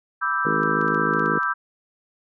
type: chord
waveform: sine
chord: E minor seventh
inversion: second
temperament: equal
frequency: 987.8 / 1174.7 / 1318.5 / 1568 Hz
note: B5 / D6 / E6 / G6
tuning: 0 / 0 / 0 / 0 cents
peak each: -30 / -27 / -25 / -24 dBFS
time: 0.21-1.54 s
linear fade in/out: 20 ms
type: harmonic tone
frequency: 53 Hz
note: G#1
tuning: 36 cents sharp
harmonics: 3 / 4 / 5 / 6 / 7 / 8 / 9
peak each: -30 / -30 / -30 / -30 / -30 / -30 / -30 dBFS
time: 0.45-1.39 s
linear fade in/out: 5 ms
type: clicks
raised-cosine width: 0.2 ms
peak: -28 dBFS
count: 8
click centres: 0.633 / 0.814 / 0.881 / 0.946 / 1.137 / 1.195 / 1.26 / 1.432 s
effects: none